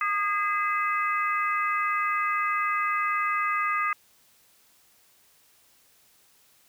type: harmonic tone with a mistuned harmonic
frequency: 409.2 Hz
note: G#4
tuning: 26 cents flat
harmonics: 3 / 4 / 5 / 6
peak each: -25 / -34 / -30 / -35 dBFS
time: 0.01-3.93 s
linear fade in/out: 2 ms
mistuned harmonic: 6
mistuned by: +79 cents
effects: white hiss -61 dBFS RMS until 6.68 s